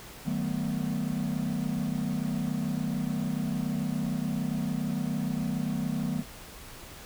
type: chord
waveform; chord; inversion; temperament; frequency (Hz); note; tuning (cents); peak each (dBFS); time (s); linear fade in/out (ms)
triangle; B dominant seventh; first; equal with one note detuned; 155.56 / 189.54 / 220 / 246.9; D#3 / F#3 / A3 / B3; 0 / +42 / 0 / 0; -31; 0.25-6.23; 20
effects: tanh soft clip ceiling -17 dBFS + pink hiss -46 dBFS RMS until 7.05 s